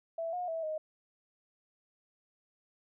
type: tone with pitch steps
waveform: sine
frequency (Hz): 661 / 718 / 653 / 623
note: E5 / F5 / E5 / D#5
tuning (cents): +5 / +48 / -17 / +2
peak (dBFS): -33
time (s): 0.18-0.78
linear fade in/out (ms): 5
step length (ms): 150
effects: none